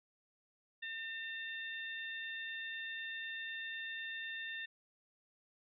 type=harmonic tone; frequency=904 Hz; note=A5; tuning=47 cents sharp; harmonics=2 / 3 / 4; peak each=-42 / -49 / -48 dBFS; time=0.82-4.66 s; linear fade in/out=10 ms; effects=none